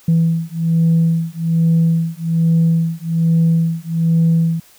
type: beating tone pair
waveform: sine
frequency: 164.3 / 165.5 Hz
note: E3 / E3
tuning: -5 / +7 cents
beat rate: 1.2 Hz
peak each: -14 dBFS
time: 0.08-4.6 s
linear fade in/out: 5 ms
effects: tanh soft clip ceiling -7 dBFS + white hiss -48 dBFS RMS until 4.78 s